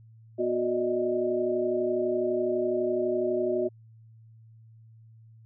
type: tone cluster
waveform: sine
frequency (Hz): 245 / 365.3 / 597 / 629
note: B3 / F#4 / D5 / D#5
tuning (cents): -14 / -22 / +28 / +19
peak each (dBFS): -35 / -26 / -33 / -31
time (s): 0.38-3.69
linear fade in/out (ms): 20
effects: added 112 Hz sine -50 dBFS peak until 5.45 s